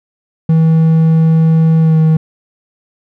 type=tone with pitch glide; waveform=triangle; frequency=161.3 to 158.62 Hz; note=E3 to D#3; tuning=-37 to +34 cents; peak=-4 dBFS; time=0.49-2.17 s; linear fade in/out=5 ms; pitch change=-29 cents; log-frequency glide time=1.8-1.98 s; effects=none